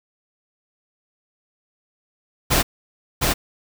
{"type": "noise with echo", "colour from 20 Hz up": "pink", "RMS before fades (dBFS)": -17, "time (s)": [2.5, 2.63], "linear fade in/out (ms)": 20, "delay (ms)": 710, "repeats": 1, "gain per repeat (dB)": -2, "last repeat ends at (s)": 3.34, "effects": []}